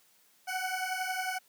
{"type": "beating tone pair", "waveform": "20% pulse", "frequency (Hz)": [740, 751], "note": ["F#5", "F#5"], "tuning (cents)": [0, 26], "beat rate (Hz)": 11, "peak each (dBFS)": -30, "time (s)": [0.47, 1.39], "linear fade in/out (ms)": 20, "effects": ["white hiss -65 dBFS RMS until 1.48 s", "high-pass 150 Hz 12 dB/octave"]}